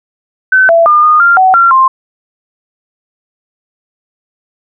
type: tone with pitch steps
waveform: sine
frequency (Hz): 1523 / 669 / 1207 / 1226 / 1391 / 752 / 1372 / 1053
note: F#6 / E5 / D6 / D#6 / F6 / F#5 / F6 / C6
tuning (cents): +50 / +25 / +47 / -26 / -7 / +28 / -31 / +11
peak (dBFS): -3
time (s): 0.52-1.88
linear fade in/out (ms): 5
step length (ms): 170
effects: none